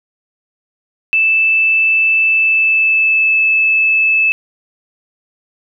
sine tone with pitch glide, 2637 to 2616 Hz, E7 to E7, 0 to -14 cents, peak -9 dBFS, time 1.13-4.32 s, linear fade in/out 0 ms, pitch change -14 cents, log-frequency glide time 2.27-3.38 s, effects none

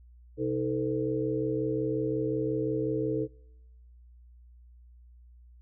sine tone cluster, 128.5 / 314.5 / 438.4 / 504 Hz, C3 / D#4 / A4 / B4, -31 / +19 / -6 / +35 cents, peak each -35 / -31 / -30 / -36 dBFS, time 0.37-3.28 s, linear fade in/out 50 ms, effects noise-tail reverb RT60 1.0 s tail -26 dB re dry + added 60 Hz sine -51 dBFS peak until 5.61 s

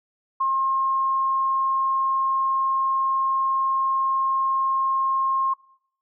sine tone, 1069 Hz, C6, 37 cents sharp, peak -19 dBFS, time 0.4-5.54 s, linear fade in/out 10 ms, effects noise-tail reverb RT60 0.7 s tail -22 dB re dry

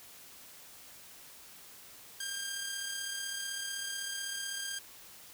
10% pulse tone with amplitude modulation, 1600 Hz, G6, 35 cents sharp, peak -26 dBFS, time 2.2-4.79 s, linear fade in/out 5 ms, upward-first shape sine, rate 35.9 Hz, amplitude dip 35%, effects white hiss -53 dBFS RMS until 5.33 s

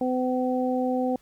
harmonic tone, 253.9 Hz, B3, 48 cents sharp, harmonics 1 / 2 / 3, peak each -25 / -27 / -30 dBFS, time 0.01-1.16 s, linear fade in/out 2 ms, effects pink hiss -61 dBFS RMS until 1.21 s

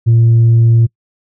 sine tone with tanh clipping, 115.4 Hz, A#2, 17 cents flat, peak -6 dBFS, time 0.06-0.87 s, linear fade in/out 20 ms, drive 1 dB, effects noise-tail reverb RT60 0.1 s tail -26 dB re dry

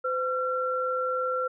sine tone pair together, 510 / 1361.5 Hz, C5 / F6, -44 / -44 cents, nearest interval octave + perfect fourth, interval 1700 cents, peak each -28 / -28 dBFS, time 0.04-1.48 s, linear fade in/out 10 ms, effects none

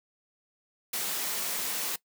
white noise, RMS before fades -32 dBFS, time 0.93-1.96 s, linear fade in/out 5 ms, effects noise-tail reverb RT60 0.1 s tail -20 dB re dry + high-pass 200 Hz 12 dB/octave

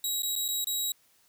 15% pulse tone with dropouts, 3847 Hz, B7, 46 cents flat, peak -21 dBFS, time 0.04-0.92 s, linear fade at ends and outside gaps 2 ms, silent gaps 0.222-0.231 / 0.355-0.361 / 0.481-0.486 / 0.644-0.67 s, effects white hiss -65 dBFS RMS until 1.28 s

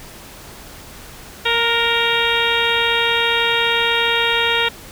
harmonic tone with a mistuned harmonic, 465 Hz, A#4, 4 cents flat, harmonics 1 / 2 / 3 / 4 / 5 / 6 / 7 / 8, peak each -23 / -23 / -23 / -23 / -23 / -23 / -23 / -23 dBFS, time 1.45-4.69 s, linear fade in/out 10 ms, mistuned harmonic 3, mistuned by +21 cents, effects pink hiss -38 dBFS RMS until 4.91 s

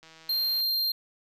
click train, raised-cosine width 0.2 ms, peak -34 dBFS, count 94, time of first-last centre 0.03-0.608 s, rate 161 Hz
square tone, 4186 Hz, C8, in tune, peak -25 dBFS, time 0.29-0.92 s, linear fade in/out 5 ms
effects none

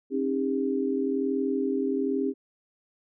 sine tone cluster, 268.9 / 310 / 401.9 Hz, C4 / D#4 / G4, +47 / -6 / +43 cents, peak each -27 / -32 / -28 dBFS, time 0.1-2.34 s, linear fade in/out 50 ms, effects none

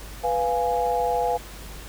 sine chord, F diminished, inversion second, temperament equal, 493.9 / 698.5 / 830.6 Hz, Cb5 / F5 / Ab5, 0 / 0 / 0 cents, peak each -25 dBFS, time 0.23-1.38 s, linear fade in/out 20 ms, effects added 50 Hz sine -40 dBFS peak until 1.88 s + pink hiss -42 dBFS RMS until 1.88 s

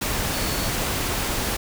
sine tone in noise, 4435 Hz, C#8, in tune, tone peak -35 dBFS, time 0.33-0.69 s, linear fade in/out 10 ms, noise pink, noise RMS -25 dBFS, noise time 0.01-1.57 s, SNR -13 dB, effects none

